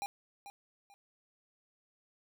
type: tone with echo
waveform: square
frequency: 804 Hz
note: G5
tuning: 44 cents sharp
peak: -36 dBFS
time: 0.02-0.06 s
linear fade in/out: 0 ms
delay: 440 ms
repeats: 2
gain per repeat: -11 dB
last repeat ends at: 0.94 s
effects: none